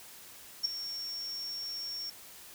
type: tone with ADSR envelope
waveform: sine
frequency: 5500 Hz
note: F8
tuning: 27 cents flat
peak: -23 dBFS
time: 0.63-2.1 s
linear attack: 22 ms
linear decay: 8 ms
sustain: -13 dB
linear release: 4 ms
effects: white hiss -51 dBFS RMS until 2.54 s